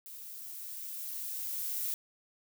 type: noise with level ramp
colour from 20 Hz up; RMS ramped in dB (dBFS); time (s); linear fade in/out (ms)
violet; -47 to -34; 0.06-1.94; 0
effects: none